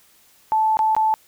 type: tone with dropouts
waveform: sine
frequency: 874 Hz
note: A5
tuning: 12 cents flat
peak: -15 dBFS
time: 0.52-1.14 s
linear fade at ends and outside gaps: 0 ms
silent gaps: 0.77-0.791 / 0.95-0.965 s
effects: white hiss -55 dBFS RMS until 1.27 s